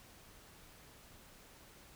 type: silence
effects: pink hiss -59 dBFS RMS until 1.95 s